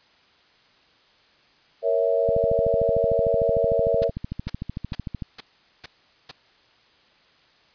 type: chord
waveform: sine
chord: A# diminished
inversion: none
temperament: equal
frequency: 466.2 / 554.4 / 659.3 Hz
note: A#4 / C#5 / E5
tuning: 0 / 0 / 0 cents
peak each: -23 dBFS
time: 1.82-4.11 s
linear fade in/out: 50 ms
type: click train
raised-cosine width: 5 ms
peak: -17 dBFS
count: 40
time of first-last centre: 2.29-5.222 s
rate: 13.3 Hz
type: noise bursts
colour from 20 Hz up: white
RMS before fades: -33 dBFS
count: 6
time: 4.02-6.314 s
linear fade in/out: 5 ms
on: 24 ms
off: 430 ms
effects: white hiss -58 dBFS RMS until 7.74 s + resampled to 11025 Hz